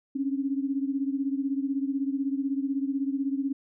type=beating tone pair; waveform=sine; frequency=270.6 / 286.6 Hz; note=C#4 / D4; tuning=-42 / -42 cents; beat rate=16 Hz; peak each=-27 / -31 dBFS; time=0.15-3.53 s; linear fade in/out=10 ms; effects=none